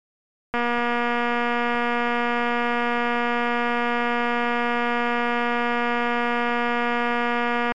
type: click train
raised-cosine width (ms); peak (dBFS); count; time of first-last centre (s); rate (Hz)
0.5; -9; 1717; 0.54-7.72; 239
effects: MP3 64 kbps